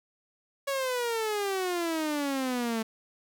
sawtooth exponential sweep, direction down, 561 to 220 Hz, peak -24 dBFS, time 0.67-2.83 s, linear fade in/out 10 ms, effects none

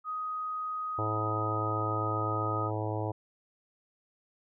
sine tone, 1252 Hz, D#6, 10 cents sharp, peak -32 dBFS, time 0.04-2.71 s, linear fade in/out 50 ms
harmonic tone, 107.7 Hz, A2, 37 cents flat, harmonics 1 / 3 / 4 / 5 / 6 / 7 / 8 / 9, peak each -33 / -38 / -39 / -40 / -41 / -41 / -42 / -43 dBFS, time 0.98-3.12 s, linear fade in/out 10 ms
effects none

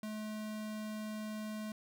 square tone, 214.6 Hz, A3, 43 cents flat, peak -40 dBFS, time 0.03-1.72 s, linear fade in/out 2 ms, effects none

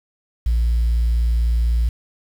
sine tone, 58 Hz, A#1, 8 cents flat, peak -13 dBFS, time 0.46-1.89 s, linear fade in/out 5 ms, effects tanh soft clip ceiling -12 dBFS + 7-bit

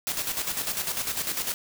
white noise with tremolo, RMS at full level -28 dBFS, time 0.07-1.54 s, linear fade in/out 0 ms, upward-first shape square, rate 10 Hz, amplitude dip 55%, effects none

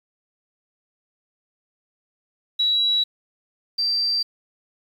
sine tone pair in turn, 3901 / 4693 Hz, B7 / D8, -22 / -2 cents, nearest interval minor third, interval 320 cents, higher second, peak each -17 / -19 dBFS, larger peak first, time 2.59-3.04 / 3.78-4.23 s, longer neither, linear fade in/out 10 ms, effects 8-bit

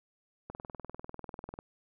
click train, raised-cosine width 1 ms, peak -27 dBFS, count 23, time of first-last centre 0.5-1.589 s, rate 20.2 Hz, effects none

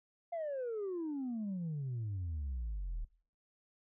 sine exponential sweep, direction down, 698.5 to 37 Hz, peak -34 dBFS, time 0.32-3.05 s, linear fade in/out 10 ms, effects noise-tail reverb RT60 0.5 s tail -23 dB re dry + tanh soft clip ceiling -34 dBFS

